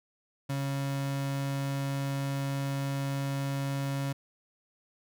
35% pulse tone, 138.2 Hz, C#3, 5 cents flat, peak -28 dBFS, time 0.49-4.13 s, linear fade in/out 10 ms, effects none

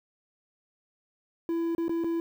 triangle tone with dropouts, 333.8 Hz, E4, 22 cents sharp, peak -24 dBFS, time 1.49-2.2 s, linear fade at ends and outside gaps 1 ms, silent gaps 1.75-1.781 / 1.882-1.894 / 2.038-2.044 s, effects 9-bit

